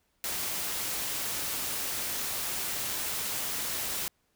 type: noise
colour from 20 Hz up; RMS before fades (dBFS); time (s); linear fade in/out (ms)
white; -33; 0.24-4.08; 0
effects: pink hiss -73 dBFS RMS until 4.35 s